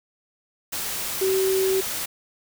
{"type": "tone in noise", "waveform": "sine", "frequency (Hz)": 381.1, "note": "G4", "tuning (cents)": -49, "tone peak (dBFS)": -19, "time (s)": [1.21, 1.81], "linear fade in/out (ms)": 10, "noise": "white", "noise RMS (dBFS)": -29, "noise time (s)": [0.72, 2.06], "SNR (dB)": 7, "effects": []}